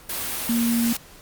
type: tone in noise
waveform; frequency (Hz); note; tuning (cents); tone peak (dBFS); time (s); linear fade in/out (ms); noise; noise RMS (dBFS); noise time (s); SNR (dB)
sine; 233.7; A#3; +5; -19; 0.49-0.93; 5; white; -28; 0.09-0.97; +6
effects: pink hiss -47 dBFS RMS until 1.21 s + Opus 48 kbps